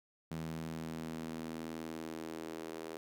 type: tone with high-pass filter sweep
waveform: sawtooth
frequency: 80.7 Hz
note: E2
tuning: 36 cents flat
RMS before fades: -43 dBFS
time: 0.31-2.97 s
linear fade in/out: 0 ms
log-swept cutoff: 170 to 390 Hz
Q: 2.4
effects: none